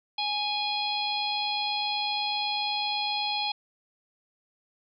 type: harmonic tone with a mistuned harmonic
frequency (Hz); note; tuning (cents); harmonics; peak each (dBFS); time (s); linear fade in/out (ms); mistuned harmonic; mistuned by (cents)
832; G#5; +3; 1 / 3 / 4 / 5 / 6; -31 / -35 / -32 / -32 / -42; 0.18-3.52; 5; 3; -15
effects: none